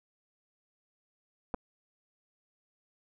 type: clicks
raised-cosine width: 1 ms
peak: -20 dBFS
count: 2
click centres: 1.541 / 1.545 s
effects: none